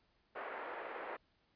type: band-pass noise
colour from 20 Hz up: pink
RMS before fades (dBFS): -45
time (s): 0.35-1.17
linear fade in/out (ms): 10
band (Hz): 410 to 2000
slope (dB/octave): 24
effects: pink hiss -75 dBFS RMS until 1.55 s + resampled to 11025 Hz